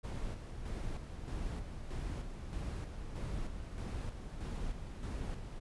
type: noise with tremolo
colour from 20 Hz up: brown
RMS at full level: -39 dBFS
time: 0.03-5.6 s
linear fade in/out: 20 ms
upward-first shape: square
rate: 1.6 Hz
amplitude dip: 45%
effects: resampled to 24000 Hz